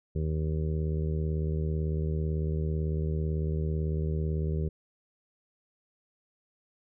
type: harmonic tone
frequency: 78 Hz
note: D#2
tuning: 5 cents sharp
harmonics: 1 / 2 / 3 / 4 / 5 / 6 / 7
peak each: -29 / -31 / -44 / -46 / -38 / -43 / -50 dBFS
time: 0.15-4.69 s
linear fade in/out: 10 ms
effects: none